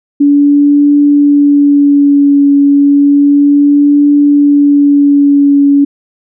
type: tone with vibrato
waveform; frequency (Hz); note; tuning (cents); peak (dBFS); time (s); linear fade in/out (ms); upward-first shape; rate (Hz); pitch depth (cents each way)
sine; 286; D4; -46; -3; 0.2-5.85; 10; triangle; 0.32; 22
effects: none